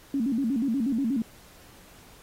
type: tone with vibrato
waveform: sine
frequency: 250 Hz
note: B3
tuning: 21 cents sharp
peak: -23 dBFS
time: 0.14-1.22 s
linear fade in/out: 2 ms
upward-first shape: square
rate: 8.3 Hz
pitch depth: 180 cents each way
effects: pink hiss -53 dBFS RMS until 2.22 s + AAC 48 kbps